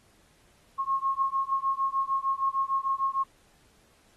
sine beating tone pair, 1079 / 1085.6 Hz, C#6 / C#6, -47 / -36 cents, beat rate 6.6 Hz, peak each -28 dBFS, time 0.78-3.24 s, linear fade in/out 20 ms, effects pink hiss -63 dBFS RMS until 4.16 s + AAC 32 kbps

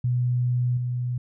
sine tone with level steps, 123.47 Hz, B2, in tune, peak -20 / -24 dBFS, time 0.04-1.18 s, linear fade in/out 5 ms, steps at 0.77 s, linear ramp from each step 5 ms, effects none

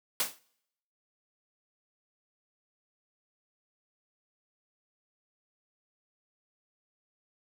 white noise with exponential decay, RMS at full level -25 dBFS, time 0.2-0.39 s, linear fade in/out 2 ms, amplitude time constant 40 ms, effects noise-tail reverb RT60 0.8 s tail -25 dB re dry + high-pass 200 Hz 12 dB/octave

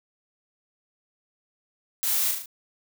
blue noise with echo, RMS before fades -26 dBFS, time 2.03-2.31 s, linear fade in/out 0 ms, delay 37 ms, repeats 4, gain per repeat -4 dB, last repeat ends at 2.458 s, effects none

